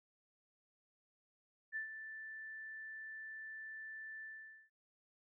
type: tone with ADSR envelope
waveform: sine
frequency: 1763 Hz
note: A6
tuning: 3 cents sharp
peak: -37 dBFS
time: 1.72-4.7 s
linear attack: 41 ms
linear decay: 110 ms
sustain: -9 dB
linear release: 470 ms
effects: none

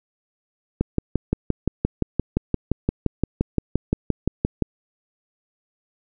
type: click train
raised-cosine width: 3 ms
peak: -6 dBFS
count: 23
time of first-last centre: 0.81-4.623 s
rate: 5.77 Hz
effects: none

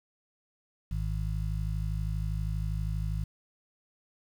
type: harmonic tone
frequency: 52.5 Hz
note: G#1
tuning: 19 cents sharp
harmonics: 1 / 2 / 3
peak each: -31 / -34 / -36 dBFS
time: 0.91-3.24 s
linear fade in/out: 5 ms
effects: 9-bit

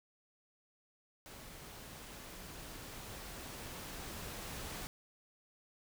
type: noise with level ramp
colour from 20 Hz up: pink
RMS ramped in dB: -52 to -44 dBFS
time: 1.26-4.87 s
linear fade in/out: 0 ms
effects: none

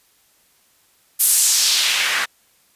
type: noise with band-pass filter sweep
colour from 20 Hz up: white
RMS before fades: -17 dBFS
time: 1.19-2.26 s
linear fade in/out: 20 ms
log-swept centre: 12000 to 1500 Hz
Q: 1.5
effects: white hiss -58 dBFS RMS until 2.75 s + resampled to 32000 Hz

